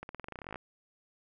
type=accelerating click train; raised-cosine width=0.5 ms; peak=-26 dBFS; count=17; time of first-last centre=0.03-0.558 s; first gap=61 ms; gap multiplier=0.91; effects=none